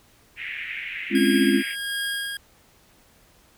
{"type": "band-pass noise", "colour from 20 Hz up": "white", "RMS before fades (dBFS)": -33, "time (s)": [0.36, 1.76], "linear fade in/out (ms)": 50, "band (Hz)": [1800, 2600], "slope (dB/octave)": 48}
{"type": "chord", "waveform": "sine", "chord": "Db major seventh", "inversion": "second", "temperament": "equal with one note detuned", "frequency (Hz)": [207.7, 261.6, 277.2, 341.8], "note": ["Ab3", "C4", "Db4", "F4"], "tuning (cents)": [0, 0, 0, -37], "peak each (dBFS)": -22, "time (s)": [1.1, 1.63], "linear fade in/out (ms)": 50}
{"type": "tone with tremolo", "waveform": "25% pulse", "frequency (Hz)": 1629, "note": "G#6", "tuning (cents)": -34, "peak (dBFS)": -21, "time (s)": [1.15, 2.37], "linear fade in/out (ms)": 2, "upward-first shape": "sine", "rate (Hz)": 1.4, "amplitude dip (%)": 45}
{"effects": ["pink hiss -57 dBFS RMS until 3.57 s"]}